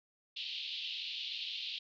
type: band-pass noise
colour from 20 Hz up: pink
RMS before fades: -41 dBFS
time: 0.36-1.79 s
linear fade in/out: 10 ms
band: 2800 to 4200 Hz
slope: 48 dB/octave
effects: none